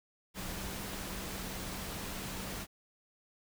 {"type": "tone in noise", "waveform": "sine", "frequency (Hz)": 190.3, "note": "F#3", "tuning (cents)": 49, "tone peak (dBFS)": -47, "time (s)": [0.34, 2.67], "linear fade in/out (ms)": 50, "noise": "pink", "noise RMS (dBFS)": -41, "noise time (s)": [0.34, 2.67], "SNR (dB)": -9, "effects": []}